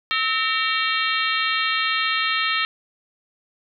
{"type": "harmonic tone with a mistuned harmonic", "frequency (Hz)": 457.7, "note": "A#4", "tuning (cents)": -32, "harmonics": [3, 4, 5, 6, 7, 8, 9], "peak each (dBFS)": [-25, -26, -27, -28, -28, -29, -30], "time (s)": [0.11, 2.65], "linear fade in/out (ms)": 0, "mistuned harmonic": 3, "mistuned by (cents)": -100, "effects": []}